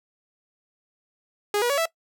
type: tone with pitch steps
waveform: sawtooth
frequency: 412.7 / 482.4 / 563.8 / 658.9 Hz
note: G#4 / B4 / C#5 / E5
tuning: -11 / -41 / +29 / -1 cents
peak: -17 dBFS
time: 1.54-1.856 s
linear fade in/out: 2 ms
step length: 79 ms
effects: noise-tail reverb RT60 0.1 s tail -20 dB re dry